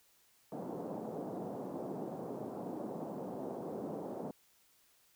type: band-pass noise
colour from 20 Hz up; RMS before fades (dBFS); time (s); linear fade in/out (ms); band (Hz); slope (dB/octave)
pink; -42; 0.52-4.31; 2; 180 to 770; 24
effects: white hiss -69 dBFS RMS until 5.15 s